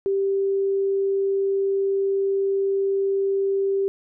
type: tone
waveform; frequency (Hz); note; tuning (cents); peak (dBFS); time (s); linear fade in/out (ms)
sine; 392; G4; 0; -19; 0.06-3.88; 0
effects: none